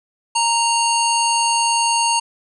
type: harmonic tone with a mistuned harmonic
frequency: 930 Hz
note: A#5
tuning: 4 cents flat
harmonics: 1 / 3 / 5 / 7 / 9 / 10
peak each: -17 / -22 / -24 / -25 / -27 / -27 dBFS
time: 0.35-2.2 s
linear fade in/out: 10 ms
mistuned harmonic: 5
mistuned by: -68 cents
effects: none